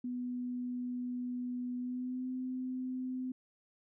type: tone with pitch glide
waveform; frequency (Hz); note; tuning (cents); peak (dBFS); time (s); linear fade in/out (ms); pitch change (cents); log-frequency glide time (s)
sine; 247.4 to 255.8; B3 to C4; +3 to -39; -35; 0.04-3.32; 5; +58; 1.78-2.28
effects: none